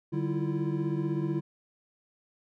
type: tone cluster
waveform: triangle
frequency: 147.9 / 192.4 / 327.3 / 343.3 Hz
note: D3 / G3 / E4 / F4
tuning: +13 / -32 / -12 / -30 cents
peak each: -29 / -34 / -31 / -32 dBFS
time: 0.12-1.41 s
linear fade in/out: 20 ms
effects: none